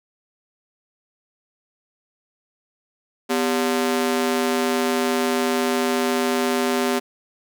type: ring-modulated tone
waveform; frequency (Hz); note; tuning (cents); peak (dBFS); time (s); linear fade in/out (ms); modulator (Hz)
sawtooth; 322.8; E4; -36; -12; 3.29-7; 20; 74.2
effects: none